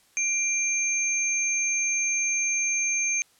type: tone pair together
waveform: sine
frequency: 2368 / 6340 Hz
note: D7 / G8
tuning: +14 / +19 cents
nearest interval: octave + perfect fourth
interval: 1705 cents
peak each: -26 / -25 dBFS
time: 0.17-3.22 s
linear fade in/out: 0 ms
effects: white hiss -61 dBFS RMS until 3.39 s + low-pass 11000 Hz 12 dB/octave